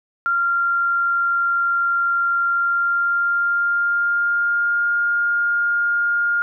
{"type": "tone with pitch glide", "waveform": "sine", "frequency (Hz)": [1386, 1412.7], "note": ["F6", "F6"], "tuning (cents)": [-14, 19], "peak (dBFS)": -16, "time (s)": [0.26, 6.42], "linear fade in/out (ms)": 0, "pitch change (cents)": 33, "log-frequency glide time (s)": [2.48, 4.9], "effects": []}